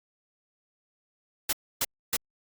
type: noise bursts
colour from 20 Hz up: white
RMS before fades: -26 dBFS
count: 3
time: 1.49-2.167 s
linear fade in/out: 5 ms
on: 39 ms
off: 280 ms
effects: Opus 48 kbps